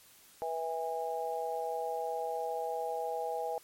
harmonic tone, 163.1 Hz, E3, 18 cents flat, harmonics 3 / 4 / 5, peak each -37 / -38 / -36 dBFS, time 0.42-3.58 s, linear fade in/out 0 ms, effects white hiss -59 dBFS RMS until 3.63 s + MP3 64 kbps

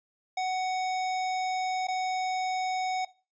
square tone with dropouts, 745 Hz, F#5, 12 cents sharp, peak -28 dBFS, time 0.37-3.05 s, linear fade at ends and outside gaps 5 ms, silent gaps 1.871-1.883 s, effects noise-tail reverb RT60 0.3 s tail -17 dB re dry + resampled to 16000 Hz

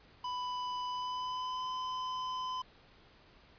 square tone with pitch glide, 995 to 1017.7 Hz, B5 to C6, +13 to -48 cents, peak -36 dBFS, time 0.24-2.62 s, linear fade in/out 5 ms, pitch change +39 cents, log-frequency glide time 0.9-1.69 s, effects pink hiss -61 dBFS RMS until 3.58 s + resampled to 11025 Hz

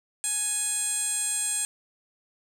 15% pulse tone with band-pass filter, 833 Hz, G#5, 5 cents sharp, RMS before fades -28 dBFS, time 0.24-1.65 s, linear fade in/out 0 ms, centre 8300 Hz, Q 4.1, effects none

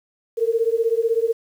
sine beating tone pair, 449 / 465 Hz, A4 / A#4, +35 / -4 cents, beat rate 16 Hz, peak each -20 dBFS, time 0.37-1.33 s, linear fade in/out 20 ms, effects 8-bit

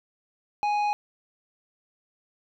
triangle tone with tanh clipping, 830.6 Hz, G#5, in tune, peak -24 dBFS, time 0.63-0.93 s, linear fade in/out 0 ms, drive 13 dB, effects none

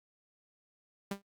sawtooth tone with exponential decay, 198.5 Hz, G3, 22 cents sharp, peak -27 dBFS, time 1.11-1.22 s, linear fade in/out 5 ms, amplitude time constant 22 ms, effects noise-tail reverb RT60 0.1 s tail -26 dB re dry + Opus 48 kbps

